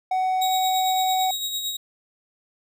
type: tone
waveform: triangle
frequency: 748 Hz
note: F#5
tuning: 19 cents sharp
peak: -18 dBFS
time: 0.11-1.31 s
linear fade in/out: 5 ms
type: tone with tremolo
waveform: sawtooth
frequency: 3800 Hz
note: A#7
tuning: 33 cents sharp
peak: -21 dBFS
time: 0.41-1.77 s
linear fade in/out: 10 ms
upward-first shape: sine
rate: 8.9 Hz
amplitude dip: 45%
effects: none